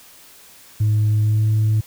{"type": "tone with pitch glide", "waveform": "sine", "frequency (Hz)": [106.6, 108.28], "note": ["G#2", "A2"], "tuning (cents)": [46, -27], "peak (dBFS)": -12, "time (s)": [0.8, 1.81], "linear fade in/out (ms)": 10, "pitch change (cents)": 27, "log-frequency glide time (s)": [1.2, 1.45], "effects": ["tanh soft clip ceiling -12 dBFS", "white hiss -46 dBFS RMS until 1.86 s"]}